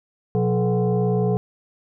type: tone with frequency modulation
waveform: sine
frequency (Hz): 123.47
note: B2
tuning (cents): 0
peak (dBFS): -17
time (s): 0.35-1.37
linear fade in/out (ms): 0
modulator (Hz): 304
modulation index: 1.4
effects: none